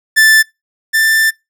45% pulse tone pair in turn, 1760 / 1775.3 Hz, A6 / A6, 0 / +15 cents, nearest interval unison, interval 15 cents, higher second, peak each -5 / -9 dBFS, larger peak first, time 0.16-0.43 / 0.93-1.31 s, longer second, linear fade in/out 20 ms, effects noise-tail reverb RT60 0.2 s tail -23 dB re dry

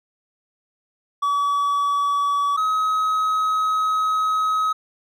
triangle tone pair in turn, 1141 / 1273 Hz, C#6 / D#6, +50 / +39 cents, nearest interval major second, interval 189 cents, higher second, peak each -16 dBFS, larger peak neither, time 1.22-2.57 / 2.57-4.73 s, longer second, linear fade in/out 10 ms, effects none

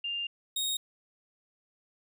sine / sawtooth tone pair in turn, 2800 / 3738 Hz, F7 / A#7, +4 / +4 cents, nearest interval perfect fourth, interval 500 cents, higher second, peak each -31 / -26 dBFS, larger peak second, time 0.04-0.27 / 0.56-0.77 s, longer first, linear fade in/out 5 ms, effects none

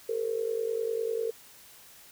sine tone with amplitude modulation, 454.2 Hz, A#4, 45 cents flat, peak -24 dBFS, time 0.09-1.31 s, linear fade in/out 5 ms, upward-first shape sine, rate 50 Hz, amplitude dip 80%, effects white hiss -53 dBFS RMS until 2.11 s

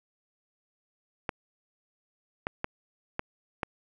clicks, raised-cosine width 0.5 ms, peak -14 dBFS, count 5, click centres 1.292 / 2.469 / 2.644 / 3.194 / 3.632 s, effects none

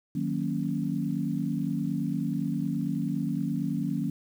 sine chord, D# minor seventh, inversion none, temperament equal, 155.56 / 185 / 233.1 / 277.2 Hz, D#3 / F#3 / A#3 / C#4, 0 / 0 / 0 / 0 cents, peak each -32 dBFS, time 0.15-4.1 s, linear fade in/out 5 ms, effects 9-bit

